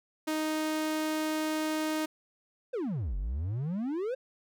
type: tone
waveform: sawtooth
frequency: 311.1 Hz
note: D#4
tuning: in tune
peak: -25 dBFS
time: 0.27-2.06 s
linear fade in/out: 10 ms
type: exponential two-way sweep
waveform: triangle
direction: down then up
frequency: 541 to 43.65 to 541 Hz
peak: -28 dBFS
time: 2.73-4.15 s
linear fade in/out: 10 ms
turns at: 3.17 s
effects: none